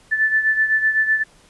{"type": "beating tone pair", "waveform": "sine", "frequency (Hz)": [1753, 1760.9], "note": ["A6", "A6"], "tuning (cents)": [-7, 1], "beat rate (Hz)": 7.9, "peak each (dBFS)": [-16, -22], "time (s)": [0.11, 1.24], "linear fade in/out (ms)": 20, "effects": ["pink hiss -52 dBFS RMS until 1.49 s", "resampled to 24000 Hz"]}